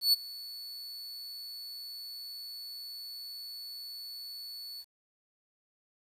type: tone with ADSR envelope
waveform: 45% pulse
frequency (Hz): 4439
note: C#8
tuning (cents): +2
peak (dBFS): -19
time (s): 0.01-4.85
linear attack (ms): 120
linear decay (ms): 20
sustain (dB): -21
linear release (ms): 55
effects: resampled to 32000 Hz + 10-bit